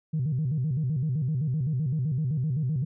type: tone with vibrato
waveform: sine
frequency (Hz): 140.9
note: C#3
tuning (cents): +29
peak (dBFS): -23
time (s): 0.13-2.85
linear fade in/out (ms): 10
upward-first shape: square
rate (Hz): 7.8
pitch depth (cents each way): 190
effects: tanh soft clip ceiling -20 dBFS